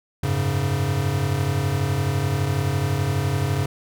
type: chord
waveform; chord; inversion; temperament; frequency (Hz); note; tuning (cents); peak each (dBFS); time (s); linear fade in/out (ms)
square; F# suspended second; none; equal with one note detuned; 91.97 / 103.83 / 138.59; F#2 / G#2 / C#3; -10 / 0 / 0; -27 / -26 / -24; 0.23-3.66; 5
effects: none